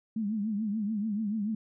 sine tone with vibrato, 211.9 Hz, G#3, 35 cents sharp, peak -28 dBFS, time 0.16-1.55 s, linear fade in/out 5 ms, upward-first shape triangle, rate 6.9 Hz, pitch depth 130 cents each way, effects none

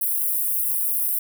white high-pass noise, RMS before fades -23 dBFS, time 0.01-1.19 s, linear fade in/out 5 ms, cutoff 10000 Hz, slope 48 dB/octave, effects none

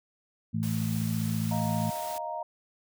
harmonic tone, 55 Hz, A1, in tune, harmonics 2 / 3 / 4, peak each -31 / -31 / -31 dBFS, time 0.53-1.91 s, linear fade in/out 20 ms
white noise, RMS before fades -42 dBFS, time 0.63-2.18 s, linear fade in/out 0 ms
sine chord, Eb suspended second, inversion none, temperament equal, 622.3 / 698.5 / 932.3 Hz, Eb5 / F5 / Bb5, 0 / 0 / 0 cents, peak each -37 / -37 / -35 dBFS, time 1.51-2.43 s, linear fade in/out 5 ms
effects none

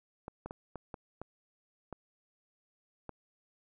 clicks, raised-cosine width 1 ms, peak -27 dBFS, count 8, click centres 0.281 / 0.46 / 0.509 / 0.757 / 0.942 / 1.216 / 1.927 / 3.093 s, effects none

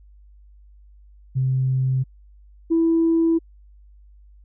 sine tone pair in turn, 130.81 / 329.6 Hz, C3 / E4, 0 / 0 cents, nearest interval octave + major third, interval 1600 cents, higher second, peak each -17 / -14 dBFS, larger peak second, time 1.35-2.04 / 2.7-3.39 s, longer neither, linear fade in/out 20 ms, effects tanh soft clip ceiling -11 dBFS + added 50 Hz sine -46 dBFS peak until 4.44 s

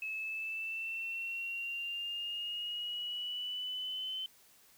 sine exponential sweep, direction up, 2588 to 3067 Hz, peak -36 dBFS, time 0.02-4.26 s, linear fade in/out 2 ms, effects white hiss -63 dBFS RMS until 4.77 s

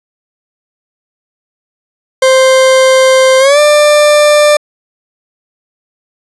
40% pulse tone with pitch glide, 523.3 to 594.2 Hz, C5 to D5, 0 to +20 cents, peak -3 dBFS, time 2.22-4.57 s, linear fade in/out 5 ms, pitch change +220 cents, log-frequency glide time 3.39-3.59 s, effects resampled to 24000 Hz + 7-bit

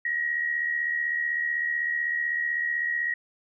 sine tone with amplitude modulation, 1900 Hz, A#6, 33 cents sharp, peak -22 dBFS, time 0.05-3.14 s, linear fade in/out 5 ms, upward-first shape sine, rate 75.9 Hz, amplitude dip 55%, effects none

